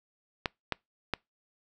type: clicks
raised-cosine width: 0.3 ms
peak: -12 dBFS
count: 3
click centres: 0.458 / 0.723 / 1.137 s
effects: noise-tail reverb RT60 0.2 s tail -26 dB re dry